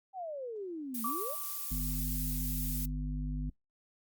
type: exponential two-way sweep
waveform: sine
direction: down then up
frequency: 788 to 218.5 to 673 Hz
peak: -37 dBFS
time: 0.13-1.36 s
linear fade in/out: 50 ms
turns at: 1.04 s
type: noise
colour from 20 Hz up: violet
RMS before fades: -38 dBFS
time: 0.94-2.86 s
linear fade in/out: 10 ms
type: tone with exponential decay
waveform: sine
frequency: 1158 Hz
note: D6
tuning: 25 cents flat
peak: -31 dBFS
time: 1.04-2.01 s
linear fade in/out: 5 ms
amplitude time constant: 210 ms
type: harmonic tone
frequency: 50 Hz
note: G1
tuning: 35 cents sharp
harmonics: 1 / 3 / 5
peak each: -34 / -39 / -41 dBFS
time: 1.71-3.5 s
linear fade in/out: 5 ms
effects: noise-tail reverb RT60 0.1 s tail -21 dB re dry + Opus 48 kbps